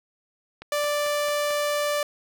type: click train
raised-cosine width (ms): 0.3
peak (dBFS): -23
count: 5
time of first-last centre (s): 0.62-1.507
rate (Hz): 4.51
type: tone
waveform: sawtooth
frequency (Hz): 587.3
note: D5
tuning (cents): 0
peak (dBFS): -19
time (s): 0.72-2.03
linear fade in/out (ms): 2
effects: none